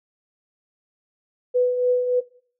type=tone with tremolo; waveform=sine; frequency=496.5 Hz; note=B4; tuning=9 cents sharp; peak=-14 dBFS; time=1.54-2.21 s; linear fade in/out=20 ms; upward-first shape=triangle; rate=3.4 Hz; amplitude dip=55%; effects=noise-tail reverb RT60 0.5 s tail -19 dB re dry